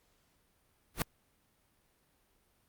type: noise with exponential growth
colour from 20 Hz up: pink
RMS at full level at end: -25 dBFS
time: 0.94-1.02 s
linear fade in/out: 2 ms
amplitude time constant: 17 ms
effects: pink hiss -72 dBFS RMS until 2.68 s + Opus 48 kbps